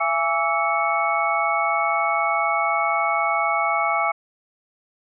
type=tone cluster; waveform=sine; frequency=675 / 826 / 1148 / 1312 / 2213 Hz; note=E5 / G#5 / D6 / E6 / C#7; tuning=+41 / -10 / -40 / -9 / -3 cents; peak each=-25 dBFS; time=0-4.12 s; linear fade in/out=10 ms; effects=none